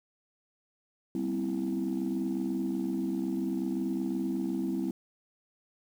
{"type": "chord", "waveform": "sine", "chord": "C major seventh", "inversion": "second", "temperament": "equal with one note detuned", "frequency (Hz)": [196, 241, 261.6, 329.6], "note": ["G3", "B3", "C4", "E4"], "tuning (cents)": [0, -42, 0, 0], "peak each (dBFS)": [-33, -38, -32, -32], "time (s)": [1.15, 4.91], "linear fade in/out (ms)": 2, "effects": ["tanh soft clip ceiling -23 dBFS", "9-bit"]}